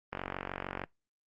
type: click train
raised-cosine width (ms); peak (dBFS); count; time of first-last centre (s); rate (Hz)
0.5; -20; 34; 0.13-0.838; 46.6
effects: noise-tail reverb RT60 0.2 s tail -25 dB re dry + Opus 24 kbps

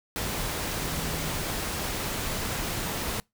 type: tone in noise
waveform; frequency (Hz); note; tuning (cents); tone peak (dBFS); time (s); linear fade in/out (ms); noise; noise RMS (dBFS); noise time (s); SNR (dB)
sine; 160; D#3; +49; -37; 0.8-1.43; 0; pink; -31; 0.16-3.2; -9
effects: noise-tail reverb RT60 0.2 s tail -26 dB re dry

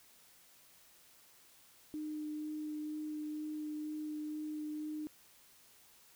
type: tone with vibrato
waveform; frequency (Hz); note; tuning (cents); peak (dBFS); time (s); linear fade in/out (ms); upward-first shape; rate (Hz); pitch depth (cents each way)
sine; 304.2; D#4; -39; -38; 1.94-5.07; 0; sine; 2.1; 9
effects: white hiss -63 dBFS RMS until 6.15 s

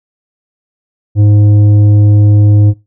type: tone with tanh clipping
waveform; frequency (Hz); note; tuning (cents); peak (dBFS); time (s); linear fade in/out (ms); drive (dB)
sine; 103.83; G#2; 0; -5; 1.15-2.74; 50; 8
effects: noise-tail reverb RT60 0.2 s tail -17 dB re dry

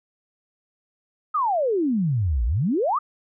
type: exponential two-way sweep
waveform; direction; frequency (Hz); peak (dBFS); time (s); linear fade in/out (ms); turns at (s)
sine; down then up; 1300 to 52.9 to 1300; -19; 1.34-2.99; 10; 2.45
effects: none

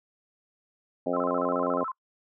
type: harmonic tone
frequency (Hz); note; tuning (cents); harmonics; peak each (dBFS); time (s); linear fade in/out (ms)
88.5; F2; +23; 2 / 3 / 4 / 5 / 6 / 7 / 8 / 9; -39 / -31 / -36 / -33 / -31 / -31 / -39 / -39; 1.06-1.84; 5
type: tone with vibrato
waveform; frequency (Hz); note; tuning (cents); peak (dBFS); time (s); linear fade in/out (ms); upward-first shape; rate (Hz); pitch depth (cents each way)
sine; 1172; D6; -4; -30; 1.13-1.92; 10; square; 14; 200
effects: noise-tail reverb RT60 0.1 s tail -25 dB re dry

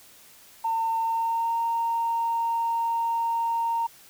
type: tone with pitch glide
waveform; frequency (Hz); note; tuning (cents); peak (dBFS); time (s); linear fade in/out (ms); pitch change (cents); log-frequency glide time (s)
sine; 906 to 923.4; A#5 to A#5; -50 to -17; -22; 0.64-3.87; 10; +33; 0.98-1.57
effects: tanh soft clip ceiling -18 dBFS + white hiss -52 dBFS RMS until 4.09 s

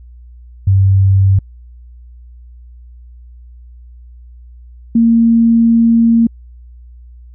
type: tone pair in turn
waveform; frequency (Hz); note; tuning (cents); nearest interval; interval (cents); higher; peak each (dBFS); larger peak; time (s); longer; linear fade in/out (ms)
sine; 96.8 / 230.2; G2 / A#3; -21 / -22; octave + minor third; 1499; second; -6; neither; 0.67-1.39 / 4.95-6.27; second; 5
effects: added 60 Hz sine -34 dBFS peak until 7.34 s

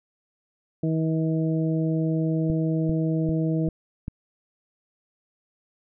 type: harmonic tone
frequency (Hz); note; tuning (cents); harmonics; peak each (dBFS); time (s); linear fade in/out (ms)
160; D#3; +49; 1 / 2 / 3 / 4; -23 / -26 / -33 / -35; 0.83-3.69; 5
type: click train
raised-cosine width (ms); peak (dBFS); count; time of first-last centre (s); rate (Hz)
5; -18; 5; 2.5-4.081; 2.53
effects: none

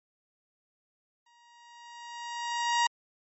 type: tone with exponential growth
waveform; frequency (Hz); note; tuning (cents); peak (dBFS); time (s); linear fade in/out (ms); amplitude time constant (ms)
sawtooth; 947; A#5; +27; -18; 1.26-2.87; 5; 350
effects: MP3 32 kbps

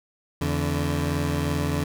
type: tone pair together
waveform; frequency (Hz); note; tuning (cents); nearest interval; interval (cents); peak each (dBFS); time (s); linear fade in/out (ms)
20% pulse; 83.32 / 144; E2 / D3; +19 / -34; major sixth; 947; -21; 0.41-1.84; 5
effects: none

